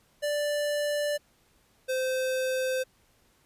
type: tone pair in turn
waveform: square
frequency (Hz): 587.3 / 517.5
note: D5 / C5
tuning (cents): 0 / -19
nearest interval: major second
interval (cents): 219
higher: first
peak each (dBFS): -27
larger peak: neither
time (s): 0.22-1.18 / 1.88-2.84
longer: neither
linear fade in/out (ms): 20
effects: pink hiss -65 dBFS RMS until 3.45 s + resampled to 32000 Hz